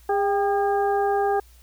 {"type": "harmonic tone with a mistuned harmonic", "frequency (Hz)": 405.8, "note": "G#4", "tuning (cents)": -40, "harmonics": [1, 2, 3, 4], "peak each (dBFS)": [-22, -22, -34, -34], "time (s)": [0.09, 1.4], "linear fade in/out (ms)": 5, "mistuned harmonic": 2, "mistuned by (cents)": -41, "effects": ["added 60 Hz sine -49 dBFS peak until 1.62 s", "white hiss -57 dBFS RMS until 1.62 s"]}